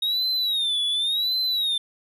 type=tone with vibrato; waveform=triangle; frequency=3729 Hz; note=A#7; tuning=in tune; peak=-20 dBFS; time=0.02-1.78 s; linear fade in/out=5 ms; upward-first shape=sine; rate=0.91 Hz; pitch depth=150 cents each way; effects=none